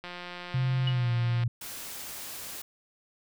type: click train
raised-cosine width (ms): 0.3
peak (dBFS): -24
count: 248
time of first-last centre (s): 0.04-1.435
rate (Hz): 177
type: tone with pitch glide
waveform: sine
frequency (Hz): 130 to 117.84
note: C3 to A#2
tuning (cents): -11 to +19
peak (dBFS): -24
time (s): 0.54-1.48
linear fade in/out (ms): 5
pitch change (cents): -170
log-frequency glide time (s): 0.88-1.12
type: tone with exponential decay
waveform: sine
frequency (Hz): 2918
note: F#7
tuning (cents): -25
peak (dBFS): -27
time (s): 0.87-0.98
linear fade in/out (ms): 5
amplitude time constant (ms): 22
type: noise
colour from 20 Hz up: white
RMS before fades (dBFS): -40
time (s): 1.61-2.62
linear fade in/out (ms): 5
effects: none